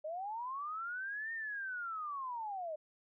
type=linear two-way sweep; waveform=sine; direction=up then down; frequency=596 to 1841 to 596 Hz; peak=-38 dBFS; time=0.04-2.76 s; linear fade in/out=10 ms; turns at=1.33 s; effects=none